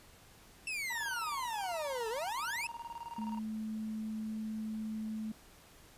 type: exponential two-way sweep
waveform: 40% pulse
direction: down then up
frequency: 2698 to 430 to 2698 Hz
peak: -35 dBFS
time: 0.67-2.67 s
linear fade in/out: 2 ms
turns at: 2.09 s
type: tone with tremolo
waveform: triangle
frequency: 934 Hz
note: A#5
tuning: 3 cents sharp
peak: -38 dBFS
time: 0.9-3.39 s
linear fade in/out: 5 ms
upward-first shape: square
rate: 19 Hz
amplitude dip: 75%
type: tone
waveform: sine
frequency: 217.9 Hz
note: A3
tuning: 17 cents flat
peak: -36 dBFS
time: 3.18-5.32 s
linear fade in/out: 5 ms
effects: pink hiss -59 dBFS RMS until 5.97 s + resampled to 32000 Hz